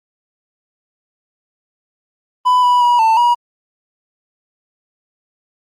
triangle tone with pitch steps, 998 / 983 / 967 / 892 / 961 Hz, B5 / B5 / B5 / A5 / B5, +18 / -8 / -37 / +23 / -48 cents, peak -7 dBFS, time 2.45-3.35 s, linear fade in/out 20 ms, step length 180 ms, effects Opus 32 kbps

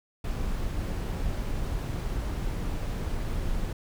brown noise, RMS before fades -30 dBFS, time 0.24-3.73 s, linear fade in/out 5 ms, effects none

